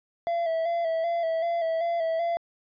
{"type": "tone with vibrato", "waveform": "triangle", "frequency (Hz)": 667, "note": "E5", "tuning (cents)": 20, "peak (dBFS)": -22, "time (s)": [0.27, 2.37], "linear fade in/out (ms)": 0, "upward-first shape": "square", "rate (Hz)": 2.6, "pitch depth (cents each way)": 37, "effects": ["resampled to 11025 Hz"]}